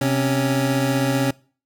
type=tone pair together; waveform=25% pulse; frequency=130.82 / 277.2 Hz; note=C3 / C#4; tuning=0 / 0 cents; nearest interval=octave + minor second; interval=1300 cents; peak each=-17 dBFS; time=0.01-1.31 s; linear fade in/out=5 ms; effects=noise-tail reverb RT60 0.4 s tail -23 dB re dry